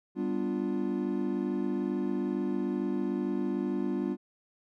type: chord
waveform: triangle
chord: G dominant seventh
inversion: none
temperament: equal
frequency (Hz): 196 / 246.9 / 293.7 / 349.2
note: G3 / B3 / D4 / F4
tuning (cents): 0 / 0 / 0 / 0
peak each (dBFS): -32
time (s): 0.15-4.17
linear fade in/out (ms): 50
effects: none